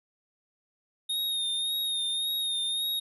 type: tone with vibrato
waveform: square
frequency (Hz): 3700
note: A#7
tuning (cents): -14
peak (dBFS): -28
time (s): 1.09-3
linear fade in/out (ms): 10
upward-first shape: sine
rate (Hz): 1.8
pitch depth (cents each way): 37
effects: none